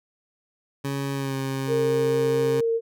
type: tone with pitch glide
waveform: 20% pulse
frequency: 138.59 to 134.64 Hz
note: C#3 to C3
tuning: 0 to +50 cents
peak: -21 dBFS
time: 0.84-2.61 s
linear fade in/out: 10 ms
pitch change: -50 cents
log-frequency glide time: 1.13-1.36 s
type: tone with vibrato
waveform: sine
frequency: 458.9 Hz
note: A#4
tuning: 27 cents flat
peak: -20 dBFS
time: 1.67-2.81 s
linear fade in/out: 50 ms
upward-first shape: triangle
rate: 4.5 Hz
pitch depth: 11 cents each way
effects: none